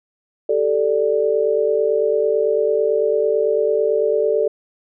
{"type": "chord", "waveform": "sine", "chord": "G suspended second", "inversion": "none", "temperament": "just", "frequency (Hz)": [392, 441, 588], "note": ["G4", "A4", "D5"], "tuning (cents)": [0, 4, 2], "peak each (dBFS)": [-22, -17, -20], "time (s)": [0.49, 4.48], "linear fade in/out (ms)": 5, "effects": []}